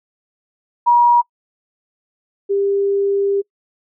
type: tone pair in turn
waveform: sine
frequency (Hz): 957 / 398.1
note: A#5 / G4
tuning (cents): +45 / +27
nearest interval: octave + minor third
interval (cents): 1518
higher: first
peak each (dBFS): -8 / -14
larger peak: first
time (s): 0.86-1.22 / 2.49-3.42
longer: second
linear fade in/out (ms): 20
effects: noise-tail reverb RT60 0.1 s tail -25 dB re dry